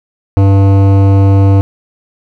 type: tone with hard clipping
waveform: sine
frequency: 98 Hz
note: G2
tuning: in tune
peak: -6 dBFS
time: 0.37-1.61 s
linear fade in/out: 0 ms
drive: 15 dB
effects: none